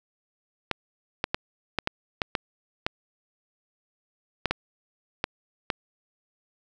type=clicks; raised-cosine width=0.3 ms; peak=-8 dBFS; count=12; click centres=0.713 / 1.241 / 1.345 / 1.787 / 1.874 / 2.218 / 2.352 / 2.865 / 4.457 / 4.51 / 5.241 / 5.702 s; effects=none